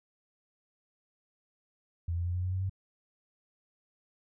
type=tone with pitch steps; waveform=sine; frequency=84.8 / 86.48 / 88.2 / 89.95 / 91.73 / 93.55 / 95.4 Hz; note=E2 / F2 / F2 / F#2 / F#2 / F#2 / G2; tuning=+50 / -16 / +18 / -48 / -14 / +20 / -47 cents; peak=-29 dBFS; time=2.08-2.696 s; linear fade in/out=5 ms; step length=88 ms; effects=none